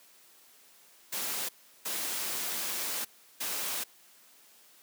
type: noise bursts at uneven times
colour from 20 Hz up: white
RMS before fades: -34 dBFS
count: 3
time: 1.12-1.49 / 1.85-3.05 / 3.4-3.84 s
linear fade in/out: 10 ms
effects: white hiss -59 dBFS RMS until 4.82 s + high-pass 200 Hz 12 dB/octave